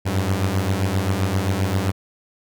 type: beating tone pair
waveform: sawtooth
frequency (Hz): 92.5 / 100.1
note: F#2 / G2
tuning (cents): 0 / +37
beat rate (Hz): 7.6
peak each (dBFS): -18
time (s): 0.05-1.92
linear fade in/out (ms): 20
effects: none